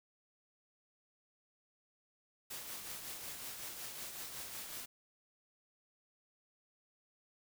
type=noise with tremolo; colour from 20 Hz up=white; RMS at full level=-44 dBFS; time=2.5-4.86 s; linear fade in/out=10 ms; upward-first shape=triangle; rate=5.4 Hz; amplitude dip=45%; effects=none